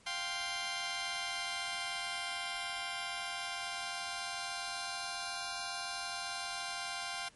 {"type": "chord", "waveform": "10% pulse", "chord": "F suspended second", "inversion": "none", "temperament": "just", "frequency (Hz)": [698.5, 785.8, 1047.7], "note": ["F5", "G5", "C6"], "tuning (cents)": [0, 4, 2], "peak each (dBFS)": -33, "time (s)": [0.06, 7.29], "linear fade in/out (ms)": 10, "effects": ["pink hiss -63 dBFS RMS until 7.35 s", "MP3 48 kbps"]}